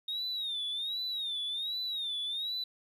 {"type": "tone with vibrato", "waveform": "sine", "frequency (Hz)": 3704, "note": "A#7", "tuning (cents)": -12, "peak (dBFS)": -31, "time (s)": [0.08, 2.64], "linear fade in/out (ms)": 5, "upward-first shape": "sine", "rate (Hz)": 1.3, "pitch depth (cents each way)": 130, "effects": ["tanh soft clip ceiling -30 dBFS", "11-bit"]}